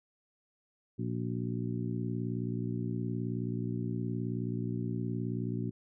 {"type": "harmonic tone with a mistuned harmonic", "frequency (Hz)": 59, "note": "A#1", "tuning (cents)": 22, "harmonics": [2, 3, 4, 5, 6], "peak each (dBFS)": [-35, -38, -38, -41, -43], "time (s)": [0.98, 5.71], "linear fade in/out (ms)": 20, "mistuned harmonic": 6, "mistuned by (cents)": 77, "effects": []}